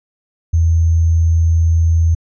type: tone with sample-and-hold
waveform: sine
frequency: 82.5 Hz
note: E2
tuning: 2 cents sharp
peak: -9 dBFS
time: 0.53-2.15 s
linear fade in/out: 10 ms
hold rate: 6300 Hz
effects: resampled to 24000 Hz